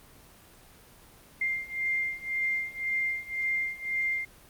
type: beating tone pair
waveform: sine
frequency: 2102 / 2103.9 Hz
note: C7 / C7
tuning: +7 / +9 cents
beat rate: 1.9 Hz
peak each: -32 / -30 dBFS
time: 1.41-4.25 s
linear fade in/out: 5 ms
effects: pink hiss -54 dBFS RMS until 4.49 s + Opus 24 kbps